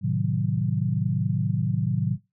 sine chord, A diminished seventh, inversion none, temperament equal, 110 / 130.81 / 155.56 / 185 Hz, A2 / C3 / Eb3 / Gb3, 0 / 0 / 0 / 0 cents, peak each -27 dBFS, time 0.01-2.18 s, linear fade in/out 50 ms, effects noise-tail reverb RT60 0.2 s tail -18 dB re dry

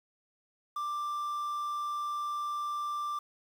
triangle tone with quantisation, 1180 Hz, D6, 8 cents sharp, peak -30 dBFS, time 0.76-3.19 s, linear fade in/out 5 ms, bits 9, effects none

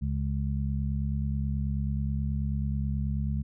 harmonic tone, 69.3 Hz, C#2, in tune, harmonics 1 / 2 / 3, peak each -29 / -31 / -34 dBFS, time 0.01-3.43 s, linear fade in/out 20 ms, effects none

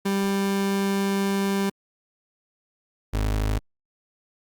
30% pulse tone pair in turn, 197 / 52.36 Hz, G3 / G#1, +9 / +15 cents, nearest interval octave + major seventh, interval 2294 cents, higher first, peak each -19 dBFS, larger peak neither, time 0.05-1.7 / 3.13-3.59 s, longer first, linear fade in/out 10 ms, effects Opus 48 kbps

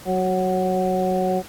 harmonic tone with a mistuned harmonic, 185.6 Hz, F#3, 6 cents sharp, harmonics 1 / 2 / 3 / 4, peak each -24 / -24 / -24 / -24 dBFS, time 0.05-1.43 s, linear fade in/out 50 ms, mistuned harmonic 3, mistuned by -19 cents, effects pink hiss -42 dBFS RMS until 1.48 s + AAC 64 kbps

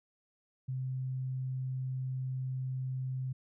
sine tone, 130 Hz, C3, 11 cents flat, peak -33 dBFS, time 0.68-3.33 s, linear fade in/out 10 ms, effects none

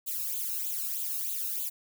violet noise with flanger, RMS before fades -33 dBFS, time 0.06-1.7 s, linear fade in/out 20 ms, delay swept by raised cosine 0.27 to 0.78 ms, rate 3.2 Hz, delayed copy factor +1, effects none

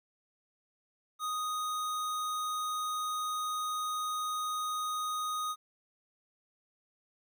square tone, 1244 Hz, D#6, 1 cent flat, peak -33 dBFS, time 1.19-5.56 s, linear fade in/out 50 ms, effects 12-bit

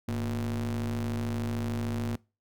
square ring-modulated tone, 64.9 Hz, C2, 13 cents flat, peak -27 dBFS, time 0.08-2.16 s, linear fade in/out 5 ms, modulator 168 Hz, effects noise-tail reverb RT60 0.3 s tail -24 dB re dry

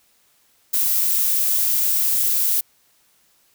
violet noise, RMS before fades -19 dBFS, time 0.73-2.61 s, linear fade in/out 10 ms, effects white hiss -60 dBFS RMS until 3.54 s

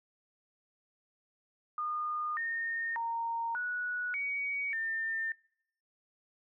sine tone with pitch steps, 1220 / 1834 / 924 / 1468 / 2253 / 1802 Hz, D#6 / A#6 / A#5 / F#6 / C#7 / A6, -34 / -29 / -16 / -14 / +28 / +41 cents, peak -32 dBFS, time 1.78-5.32 s, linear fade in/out 2 ms, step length 590 ms, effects noise-tail reverb RT60 0.7 s tail -25 dB re dry

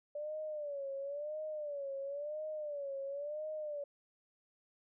sine tone with vibrato, 582 Hz, D5, 16 cents flat, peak -38 dBFS, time 0.15-3.84 s, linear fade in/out 5 ms, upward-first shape sine, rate 0.97 Hz, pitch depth 110 cents each way, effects none

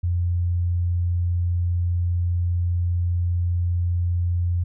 sine tone, 87.5 Hz, F2, 4 cents sharp, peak -19 dBFS, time 0.03-4.64 s, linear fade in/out 10 ms, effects none

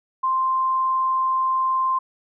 sine tone, 1046.5 Hz, C6, in tune, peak -18 dBFS, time 0.23-1.99 s, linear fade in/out 10 ms, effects none

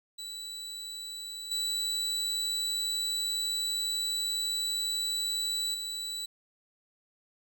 35% pulse tone with level steps, 3951 Hz, B7, in tune, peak -36 / -27 / -32 dBFS, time 0.18-6.26 s, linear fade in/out 10 ms, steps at 1.51 / 5.74 s, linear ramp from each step 5 ms, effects none

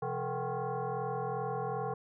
sine tone with frequency modulation, 173.8 Hz, F3, 8 cents flat, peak -32 dBFS, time 0.02-1.94 s, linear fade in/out 5 ms, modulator 305 Hz, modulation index 2.9, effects none

